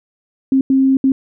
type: tone bursts at uneven times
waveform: sine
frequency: 266.9 Hz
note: C4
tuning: 35 cents sharp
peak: -9 dBFS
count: 3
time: 0.52-0.61 / 0.7-0.97 / 1.04-1.12 s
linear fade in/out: 2 ms
effects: none